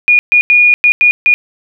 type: tone bursts at uneven times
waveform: sine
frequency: 2442 Hz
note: D#7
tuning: 33 cents flat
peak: -4 dBFS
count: 6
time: 0.08-0.19 / 0.32-0.41 / 0.5-0.74 / 0.84-0.92 / 1.01-1.11 / 1.26-1.34 s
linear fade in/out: 0 ms
effects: none